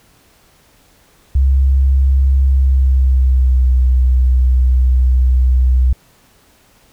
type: tone with pitch glide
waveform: sine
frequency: 67 to 63.24 Hz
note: C2 to B1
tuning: +42 to +42 cents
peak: -8 dBFS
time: 1.35-5.93 s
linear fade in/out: 5 ms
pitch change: -100 cents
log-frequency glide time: 2.45-3.7 s
effects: pink hiss -51 dBFS RMS until 6.92 s